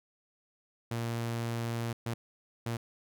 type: tone bursts at uneven times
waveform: sawtooth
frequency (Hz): 116.54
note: A#2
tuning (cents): 0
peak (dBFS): -28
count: 3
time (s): 0.91-1.93 / 2.06-2.14 / 2.66-2.77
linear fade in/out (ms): 5
effects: none